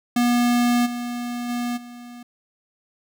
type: tone with level steps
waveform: square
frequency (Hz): 241.6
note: B3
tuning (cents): -38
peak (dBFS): -17 / -27 / -24 / -38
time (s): 0.16-2.23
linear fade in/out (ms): 5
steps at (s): 0.85 / 1.48 / 1.76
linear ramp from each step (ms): 20
effects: none